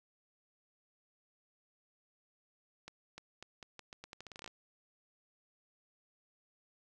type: accelerating click train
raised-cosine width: 0.2 ms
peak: -30 dBFS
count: 17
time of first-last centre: 2.88-4.477 s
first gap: 300 ms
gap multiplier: 0.82
effects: none